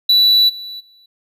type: tone with level steps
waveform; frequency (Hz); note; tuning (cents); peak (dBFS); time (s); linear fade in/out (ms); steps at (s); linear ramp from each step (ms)
triangle; 3951; B7; 0; -7 / -26 / -45; 0.09-1.06; 5; 0.48 / 0.79; 20
effects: none